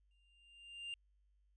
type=tone with exponential growth; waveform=triangle; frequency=2794 Hz; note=F7; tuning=in tune; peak=-39 dBFS; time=0.11-0.94 s; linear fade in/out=1 ms; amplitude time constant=180 ms; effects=added 50 Hz sine -70 dBFS peak until 1.56 s + resampled to 22050 Hz